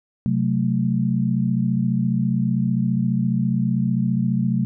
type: chord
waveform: sine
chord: F# diminished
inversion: second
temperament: equal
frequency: 130.81 / 185 / 220 Hz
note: C3 / F#3 / A3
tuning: 0 / 0 / 0 cents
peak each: -22 dBFS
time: 0.26-4.65 s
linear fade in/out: 0 ms
effects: none